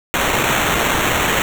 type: noise with sample-and-hold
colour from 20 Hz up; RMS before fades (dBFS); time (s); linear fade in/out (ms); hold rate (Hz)
white; -17; 0.14-1.42; 0; 4900
effects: none